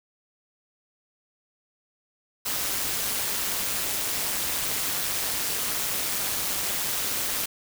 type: noise with amplitude modulation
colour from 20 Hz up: white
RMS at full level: -25 dBFS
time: 2.45-7.46 s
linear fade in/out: 10 ms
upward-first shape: sine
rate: 205 Hz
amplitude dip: 65%
effects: none